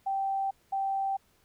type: tone pair in turn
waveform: sine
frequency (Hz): 780 / 780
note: G5 / G5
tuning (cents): -9 / -9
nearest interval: unison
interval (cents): 0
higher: neither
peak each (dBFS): -27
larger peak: neither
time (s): 0.06-0.51 / 0.72-1.17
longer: neither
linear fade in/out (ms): 10
effects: pink hiss -67 dBFS RMS until 1.44 s